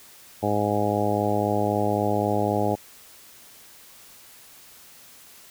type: harmonic tone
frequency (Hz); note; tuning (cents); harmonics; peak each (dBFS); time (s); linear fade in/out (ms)
103.83; G#2; 0; 1 / 2 / 3 / 4 / 5 / 6 / 7 / 8; -29 / -29 / -29 / -29 / -29 / -29 / -29 / -29; 0.42-2.76; 20
effects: white hiss -49 dBFS RMS until 5.5 s